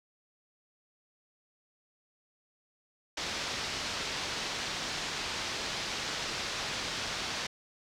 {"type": "low-pass noise", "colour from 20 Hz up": "white", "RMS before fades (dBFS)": -36, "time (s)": [3.17, 7.47], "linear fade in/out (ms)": 5, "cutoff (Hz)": 5500, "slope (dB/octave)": 24, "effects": []}